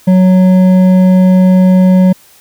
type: tone with hard clipping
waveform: triangle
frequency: 185 Hz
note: F#3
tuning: in tune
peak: -5 dBFS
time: 0.07-2.13 s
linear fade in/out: 10 ms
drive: 11 dB
effects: white hiss -43 dBFS RMS until 2.4 s